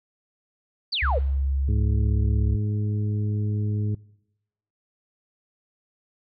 sine exponential sweep, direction down, 4875 to 439.2 Hz, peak -23 dBFS, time 0.92-1.19 s, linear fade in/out 10 ms
sine tone, 68.2 Hz, C#2, 28 cents flat, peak -21 dBFS, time 1.02-2.56 s, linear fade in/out 10 ms
harmonic tone, 104.8 Hz, G#2, 16 cents sharp, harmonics 1 / 2 / 3 / 4, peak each -23 / -32 / -38 / -40 dBFS, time 1.68-3.95 s, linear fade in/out 5 ms
effects noise-tail reverb RT60 0.9 s tail -24 dB re dry

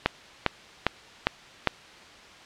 click train, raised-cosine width 0.3 ms, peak -3 dBFS, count 5, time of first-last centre 0.06-1.673 s, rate 2.48 Hz, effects white hiss -48 dBFS RMS until 2.45 s + low-pass 4000 Hz 12 dB/octave

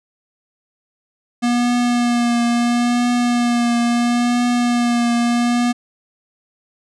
square tone with vibrato, 239.9 Hz, A#3, 50 cents sharp, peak -15 dBFS, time 1.42-5.73 s, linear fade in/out 20 ms, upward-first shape triangle, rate 0.74 Hz, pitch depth 25 cents each way, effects resampled to 22050 Hz

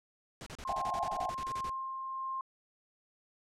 pink noise bursts, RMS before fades -45 dBFS, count 15, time 0.41-1.696 s, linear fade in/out 0 ms, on 54 ms, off 34 ms
sine tone with tremolo, 1059 Hz, C6, 21 cents sharp, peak -34 dBFS, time 0.65-2.41 s, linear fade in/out 2 ms, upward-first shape sine, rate 1.3 Hz, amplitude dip 30%
white band-pass noise, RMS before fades -37 dBFS, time 0.69-1.3 s, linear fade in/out 0 ms, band 660 to 850 Hz, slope 96 dB/octave
effects low-pass 8000 Hz 12 dB/octave

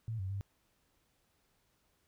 sine tone with pitch steps, 112.4 / 94.7 / 98.8 Hz, A2 / F#2 / G2, +37 / +41 / +14 cents, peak -35 dBFS, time 0.08-0.41 s, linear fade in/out 0 ms, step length 110 ms, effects pink hiss -75 dBFS RMS until 2.07 s

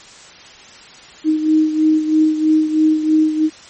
sine beating tone pair, 311.1 / 314.2 Hz, D#4 / D#4, 0 / +17 cents, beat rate 3.1 Hz, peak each -12 / -18 dBFS, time 1.24-3.5 s, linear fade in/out 50 ms, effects white hiss -40 dBFS RMS until 3.69 s + MP3 32 kbps

